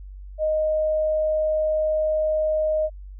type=tone; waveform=sine; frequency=621 Hz; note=D#5; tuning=3 cents flat; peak=-19 dBFS; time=0.38-2.9 s; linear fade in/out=50 ms; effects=added 48 Hz sine -36 dBFS peak until 3.19 s